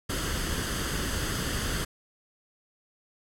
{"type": "noise with comb filter", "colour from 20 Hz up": "pink", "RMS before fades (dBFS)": -30, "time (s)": [0.09, 1.85], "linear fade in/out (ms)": 10, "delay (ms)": 0.63, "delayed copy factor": 0.55, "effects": ["low-pass 12000 Hz 12 dB/octave"]}